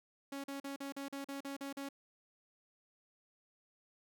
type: tone bursts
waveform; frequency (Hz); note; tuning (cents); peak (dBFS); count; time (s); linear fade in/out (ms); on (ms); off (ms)
sawtooth; 277.2; C#4; 0; -37; 10; 0.32-1.889; 5; 120; 41
effects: none